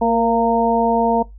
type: harmonic tone with a mistuned harmonic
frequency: 230 Hz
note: A#3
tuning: 23 cents flat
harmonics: 1 / 2 / 3 / 4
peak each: -19 / -19 / -19 / -19 dBFS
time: 0.01-1.23 s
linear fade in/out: 10 ms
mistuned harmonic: 2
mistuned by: +23 cents
effects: noise-tail reverb RT60 0.2 s tail -22 dB re dry + added 50 Hz sine -36 dBFS peak until 1.38 s